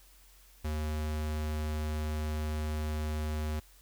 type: tone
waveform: square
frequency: 76.6 Hz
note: D#2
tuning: 27 cents flat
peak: -32 dBFS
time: 0.64-3.6 s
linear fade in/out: 10 ms
effects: added 46 Hz sine -58 dBFS peak until 3.81 s + white hiss -61 dBFS RMS until 3.81 s